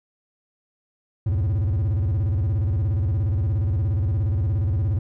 triangle tone with vibrato, 94.5 Hz, F#2, 37 cents sharp, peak -17 dBFS, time 1.26-4.99 s, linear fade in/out 5 ms, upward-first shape square, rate 17 Hz, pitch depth 270 cents each way, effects none

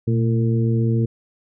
harmonic tone with a mistuned harmonic, 113.4 Hz, A#2, 47 cents flat, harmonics 1 / 2 / 3 / 4, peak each -17 / -23 / -27 / -29 dBFS, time 0.07-1.06 s, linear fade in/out 10 ms, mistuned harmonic 1, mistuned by +74 cents, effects none

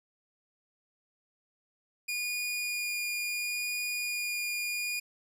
sawtooth tone with vibrato, 2437 Hz, D#7, 37 cents flat, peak -28 dBFS, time 2.08-5 s, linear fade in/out 10 ms, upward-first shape sine, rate 0.72 Hz, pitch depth 8 cents each way, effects none

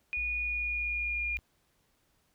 sine tone with pitch glide, 2456 to 2418 Hz, D#7 to D7, -23 to +50 cents, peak -30 dBFS, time 0.13-1.37 s, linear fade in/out 0 ms, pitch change -27 cents, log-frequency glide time 0.39-1.24 s
sine tone with vibrato, 61.74 Hz, B1, in tune, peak -40 dBFS, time 0.17-1.39 s, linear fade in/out 0 ms, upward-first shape sine, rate 11 Hz, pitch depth 10 cents each way
effects pink hiss -72 dBFS RMS until 2.34 s

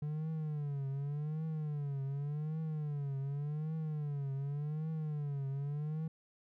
triangle tone with vibrato, 147.4 Hz, D3, 7 cents sharp, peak -33 dBFS, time 0.02-6.08 s, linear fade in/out 5 ms, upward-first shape triangle, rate 0.87 Hz, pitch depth 150 cents each way, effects none

